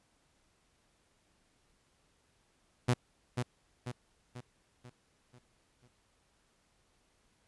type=tone with echo; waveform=sawtooth; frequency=123.2 Hz; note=B2; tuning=4 cents flat; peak=-21 dBFS; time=2.88-2.94 s; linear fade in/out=10 ms; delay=490 ms; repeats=6; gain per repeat=-6 dB; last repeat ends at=5.88 s; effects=pink hiss -72 dBFS RMS until 7.47 s + resampled to 24000 Hz